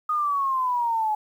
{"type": "exponential sweep", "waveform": "sine", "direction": "down", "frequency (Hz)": [1244.5, 844], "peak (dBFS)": -21, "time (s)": [0.09, 1.15], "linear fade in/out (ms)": 5, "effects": ["9-bit"]}